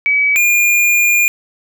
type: tone pair in turn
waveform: sine / square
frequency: 2281 / 2417 Hz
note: C#7 / D7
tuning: +49 / +49 cents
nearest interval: minor second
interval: 100 cents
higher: second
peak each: -10 dBFS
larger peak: neither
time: 0.06-0.36 / 0.36-1.28 s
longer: second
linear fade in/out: 0 ms
effects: none